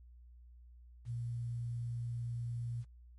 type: tone with quantisation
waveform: sine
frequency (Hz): 118.7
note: A#2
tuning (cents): +32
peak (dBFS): -36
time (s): 1.05-2.85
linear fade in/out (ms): 50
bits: 11
effects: added 60 Hz sine -54 dBFS peak until 3.18 s + MP3 48 kbps